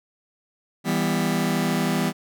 sawtooth chord, E minor, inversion none, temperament just, 164.81 / 197.78 / 247.2 Hz, E3 / G3 / B3, 0 / +16 / +2 cents, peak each -21 dBFS, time 0.84-2.13 s, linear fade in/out 50 ms, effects none

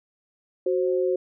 sine tone pair together, 370 / 527.1 Hz, F#4 / C5, 0 / +13 cents, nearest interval tritone, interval 613 cents, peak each -22 / -25 dBFS, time 0.66-1.16 s, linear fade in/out 5 ms, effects none

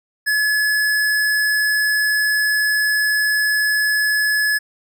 square tone, 1706 Hz, G#6, 46 cents sharp, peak -16 dBFS, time 0.26-4.59 s, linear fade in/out 20 ms, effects none

